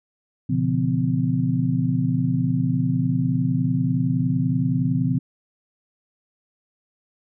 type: tone cluster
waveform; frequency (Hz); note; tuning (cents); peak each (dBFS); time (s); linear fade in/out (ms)
sine; 121.3 / 141.2 / 171.9 / 255.3; B2 / C#3 / F3 / C4; -31 / +32 / -27 / -42; -24; 0.49-5.19; 10
effects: none